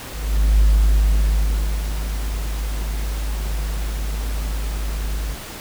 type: tone with ADSR envelope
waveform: triangle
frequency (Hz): 51.9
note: G#1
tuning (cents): 0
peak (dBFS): -7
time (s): 0.12-5.37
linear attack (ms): 470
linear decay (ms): 1300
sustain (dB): -12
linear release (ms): 60
effects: tanh soft clip ceiling -6 dBFS + pink hiss -34 dBFS RMS until 5.6 s